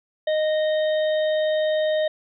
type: harmonic tone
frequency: 619 Hz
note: D#5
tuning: 9 cents flat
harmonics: 1 / 3 / 5 / 6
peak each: -19 / -33 / -39 / -35 dBFS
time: 0.27-2.08 s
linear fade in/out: 5 ms
effects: none